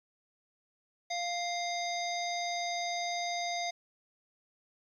harmonic tone with a mistuned harmonic, 698.5 Hz, F5, in tune, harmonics 1 / 3 / 5 / 7 / 9, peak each -34 / -39 / -41 / -42 / -44 dBFS, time 1.1-3.71 s, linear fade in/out 10 ms, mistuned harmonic 5, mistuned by +100 cents, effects 11-bit

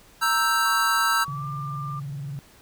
square chord, E diminished, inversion second, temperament equal, 932.3 / 1318.5 / 1568 Hz, Bb5 / E6 / G6, 0 / 0 / 0 cents, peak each -28 / -23 / -25 dBFS, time 0.21-1.25 s, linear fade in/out 20 ms
sine tone with pitch glide, 1118 to 1191.3 Hz, C#6 to D6, +14 to +24 cents, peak -32 dBFS, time 0.65-2 s, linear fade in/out 10 ms, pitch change +110 cents, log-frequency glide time 1.22-1.46 s
sine tone with vibrato, 141 Hz, C#3, 30 cents sharp, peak -30 dBFS, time 1.28-2.39 s, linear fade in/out 0 ms, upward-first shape sine, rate 20 Hz, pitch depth 150 cents each way
effects pink hiss -53 dBFS RMS until 2.61 s

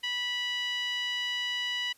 10% pulse tone with band-pass filter, 981 Hz, B5, 12 cents flat, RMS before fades -32 dBFS, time 0.03-1.93 s, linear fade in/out 10 ms, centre 2500 Hz, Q 8.7, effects white hiss -62 dBFS RMS until 1.97 s + resampled to 32000 Hz

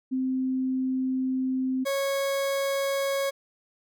sine / 40% pulse tone pair in turn, 260 / 550.9 Hz, C4 / C#5, -11 / -11 cents, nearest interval octave + minor second, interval 1300 cents, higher second, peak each -24 dBFS, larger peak neither, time 0.11-1.85 / 1.85-3.31 s, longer first, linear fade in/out 20 ms, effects none

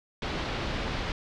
pink low-pass noise, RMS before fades -32 dBFS, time 0.22-1.12 s, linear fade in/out 2 ms, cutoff 4400 Hz, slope 24 dB/octave, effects none

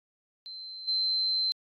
sine tone with level steps, 4096 Hz, C8, 38 cents flat, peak -39 / -25 dBFS, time 0.46-1.52 s, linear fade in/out 0 ms, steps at 0.87 s, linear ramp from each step 20 ms, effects AAC 64 kbps

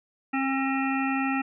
harmonic tone, 268.8 Hz, C4, 47 cents sharp, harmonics 1 / 3 / 5 / 7 / 9 / 10, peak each -26 / -31 / -33 / -34 / -36 / -36 dBFS, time 0.33-1.42 s, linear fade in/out 10 ms, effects none

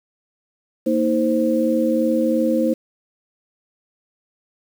sine tone cluster, 233 / 315.9 / 523 Hz, A#3 / D#4 / C5, -1 / +26 / -1 cents, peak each -20 dBFS, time 0.86-2.74 s, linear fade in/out 10 ms, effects 7-bit

